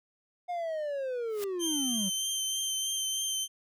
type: linear sweep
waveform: triangle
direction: down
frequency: 719 to 180.5 Hz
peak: -29 dBFS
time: 0.48-2.1 s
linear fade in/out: 20 ms
type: noise with exponential growth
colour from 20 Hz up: white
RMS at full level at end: -38 dBFS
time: 1.26-1.44 s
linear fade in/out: 0 ms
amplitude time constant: 38 ms
type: tone with vibrato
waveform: 20% pulse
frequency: 3125 Hz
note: G7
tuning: 6 cents flat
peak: -24 dBFS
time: 1.59-3.48 s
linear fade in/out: 50 ms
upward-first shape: triangle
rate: 3.2 Hz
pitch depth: 23 cents each way
effects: none